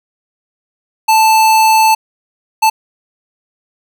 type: tone bursts at uneven times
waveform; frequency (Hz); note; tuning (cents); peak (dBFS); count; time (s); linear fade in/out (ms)
square; 880; A5; 0; -7; 2; 1.08-1.95 / 2.62-2.7; 10
effects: none